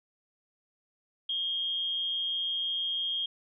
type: tone with amplitude modulation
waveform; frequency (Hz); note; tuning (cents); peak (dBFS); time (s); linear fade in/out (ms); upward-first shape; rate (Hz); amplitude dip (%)
sine; 3237; G#7; -45; -27; 1.29-3.26; 5; sine; 243; 35
effects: none